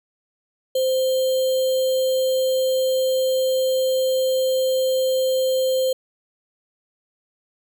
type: tone with sample-and-hold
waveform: sine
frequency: 520 Hz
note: C5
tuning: 11 cents flat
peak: -17 dBFS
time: 0.75-5.93 s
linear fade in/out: 5 ms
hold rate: 3675 Hz
effects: none